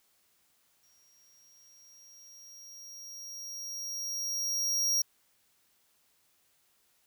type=tone with exponential growth; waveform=45% pulse; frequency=5640 Hz; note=F8; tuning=16 cents sharp; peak=-25 dBFS; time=0.83-5.02 s; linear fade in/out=5 ms; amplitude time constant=910 ms; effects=white hiss -70 dBFS RMS until 7.06 s